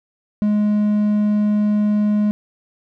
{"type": "tone", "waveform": "triangle", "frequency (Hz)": 209.2, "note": "G#3", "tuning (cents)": 13, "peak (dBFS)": -12, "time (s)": [0.42, 2.31], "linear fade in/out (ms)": 0, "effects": []}